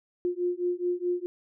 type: beating tone pair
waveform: sine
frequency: 352.7 / 357.4 Hz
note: F4 / F4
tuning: +17 / +40 cents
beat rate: 4.7 Hz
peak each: -29 dBFS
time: 0.25-1.26 s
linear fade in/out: 0 ms
effects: none